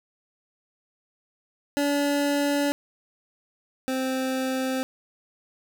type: tone pair in turn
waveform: 25% pulse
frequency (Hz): 286.5 / 261.2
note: D4 / C4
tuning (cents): -43 / -3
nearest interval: major second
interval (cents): 160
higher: first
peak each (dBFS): -18 / -21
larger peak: first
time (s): 1.77-2.72 / 3.88-4.83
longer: neither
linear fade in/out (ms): 0
effects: none